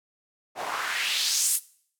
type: noise with band-pass filter sweep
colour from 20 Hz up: white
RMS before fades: -27 dBFS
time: 0.55-1.6 s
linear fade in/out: 50 ms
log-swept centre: 640 to 11000 Hz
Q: 2.2
effects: noise-tail reverb RT60 0.6 s tail -21 dB re dry